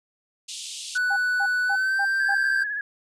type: band-pass noise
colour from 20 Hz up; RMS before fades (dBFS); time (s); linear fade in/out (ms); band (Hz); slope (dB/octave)
pink; -36; 0.48-0.98; 10; 2900 to 9400; 48
type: tone with pitch glide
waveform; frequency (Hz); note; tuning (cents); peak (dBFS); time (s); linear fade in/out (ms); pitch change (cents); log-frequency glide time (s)
triangle; 1485 to 1573.3; F#6 to G6; +6 to +6; -19; 0.95-2.64; 10; +100; 1.64-2.01
type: tone bursts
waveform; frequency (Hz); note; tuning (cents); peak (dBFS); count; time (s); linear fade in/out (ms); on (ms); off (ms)
sine; 800; G5; +35; -25; 5; 1.1-2.35; 10; 66; 230
type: tone with vibrato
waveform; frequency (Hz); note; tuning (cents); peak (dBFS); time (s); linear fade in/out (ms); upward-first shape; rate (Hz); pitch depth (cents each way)
sine; 1672; G#6; +11; -26; 2.2-2.81; 2; sine; 16; 47
effects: none